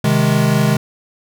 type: chord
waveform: square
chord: Ab major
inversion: first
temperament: equal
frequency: 130.81 / 155.56 / 207.7 Hz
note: C3 / Eb3 / Ab3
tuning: 0 / 0 / 0 cents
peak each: -17 dBFS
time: 0.04-0.77 s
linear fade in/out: 5 ms
effects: none